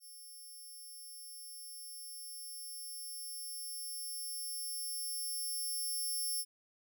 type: tone with level ramp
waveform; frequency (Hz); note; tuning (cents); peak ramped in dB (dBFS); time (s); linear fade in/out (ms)
5% pulse; 5400; E8; +41; -45 to -28; 0-6.45; 50
effects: none